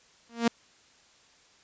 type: tone with exponential growth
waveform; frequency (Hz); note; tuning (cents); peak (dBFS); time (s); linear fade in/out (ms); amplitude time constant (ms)
sawtooth; 233.1; A#3; 0; -15; 0.29-0.48; 5; 40
effects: white hiss -60 dBFS RMS until 1.63 s + resampled to 16000 Hz